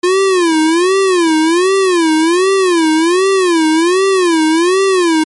square tone with vibrato, 349.2 Hz, F4, in tune, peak -9 dBFS, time 0.03-5.24 s, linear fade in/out 10 ms, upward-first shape sine, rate 1.3 Hz, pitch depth 190 cents each way, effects MP3 48 kbps

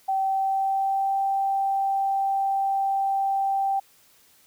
sine tone with pitch glide, 772 to 782.8 Hz, G5 to G5, -27 to -3 cents, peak -21 dBFS, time 0.08-3.8 s, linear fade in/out 10 ms, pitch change +24 cents, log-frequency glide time 0.19-1.2 s, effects white hiss -58 dBFS RMS until 4.46 s

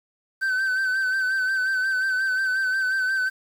triangle tone with vibrato, 1536 Hz, G6, 36 cents flat, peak -19 dBFS, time 0.41-3.3 s, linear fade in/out 20 ms, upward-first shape sine, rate 5.6 Hz, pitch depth 37 cents each way, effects 8-bit

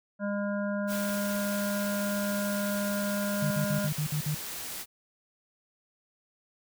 harmonic tone, 203 Hz, G#3, 39 cents flat, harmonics 1 / 3 / 5 / 7 / 8, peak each -30 / -33 / -43 / -39 / -45 dBFS, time 0.19-3.9 s, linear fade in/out 50 ms
white noise, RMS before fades -38 dBFS, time 0.87-4.86 s, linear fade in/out 50 ms
sine tone bursts, 150.7 Hz, D3, 45 cents sharp, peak -27 dBFS, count 7, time 3.42-4.348 s, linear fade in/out 5 ms, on 88 ms, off 52 ms
effects none

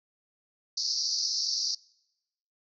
pink band-pass noise, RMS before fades -30 dBFS, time 0.77-1.75 s, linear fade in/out 5 ms, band 4400 to 5800 Hz, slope 96 dB/octave, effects noise-tail reverb RT60 0.9 s tail -25 dB re dry

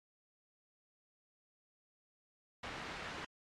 white low-pass noise, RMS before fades -45 dBFS, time 2.63-3.25 s, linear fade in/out 5 ms, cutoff 2200 Hz, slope 12 dB/octave, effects low-pass 8000 Hz 12 dB/octave + MP3 64 kbps

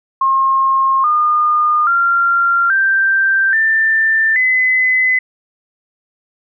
sine tone with pitch steps, 1072 / 1217.3 / 1382.2 / 1569.5 / 1782.2 / 2024 Hz, C6 / D#6 / F6 / G6 / A6 / B6, +42 / -38 / -18 / +2 / +22 / +42 cents, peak -10 dBFS, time 0.21-5.19 s, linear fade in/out 5 ms, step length 830 ms, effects none

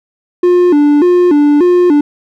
triangle tone with vibrato, 322.7 Hz, E4, 37 cents flat, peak -3 dBFS, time 0.43-2.01 s, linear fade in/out 5 ms, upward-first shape square, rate 1.7 Hz, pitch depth 170 cents each way, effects none

